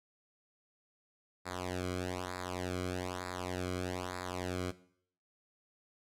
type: tone with flanger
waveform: sawtooth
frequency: 90.8 Hz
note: F#2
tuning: 32 cents flat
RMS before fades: -38 dBFS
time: 1.45-4.72 s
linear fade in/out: 20 ms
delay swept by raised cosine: 0.33 to 1.12 ms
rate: 1.1 Hz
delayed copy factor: -0.9
effects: noise-tail reverb RT60 0.6 s tail -17 dB re dry + low-pass 11000 Hz 12 dB/octave